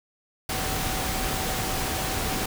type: tone in noise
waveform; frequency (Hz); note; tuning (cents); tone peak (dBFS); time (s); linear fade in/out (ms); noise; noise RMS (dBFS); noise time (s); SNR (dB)
sine; 760; F#5; +46; -35; 0.49-2.46; 5; pink; -28; 0.49-2.46; -10
effects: none